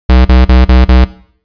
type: tone bursts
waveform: square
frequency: 63 Hz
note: B1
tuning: 35 cents sharp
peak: -3 dBFS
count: 5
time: 0.09-1.046 s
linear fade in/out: 5 ms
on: 160 ms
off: 39 ms
effects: noise-tail reverb RT60 0.6 s tail -18 dB re dry + resampled to 11025 Hz